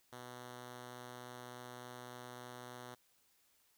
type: tone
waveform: 5% pulse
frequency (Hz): 123.47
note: B2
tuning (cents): 0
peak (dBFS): -37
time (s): 0.12-2.95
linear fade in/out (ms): 10
effects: white hiss -73 dBFS RMS until 3.77 s